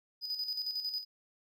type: tone with tremolo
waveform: triangle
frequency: 4978 Hz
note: D#8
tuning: in tune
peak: -31 dBFS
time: 0.21-1.05 s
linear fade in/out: 50 ms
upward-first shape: square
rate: 11 Hz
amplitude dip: 55%
effects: none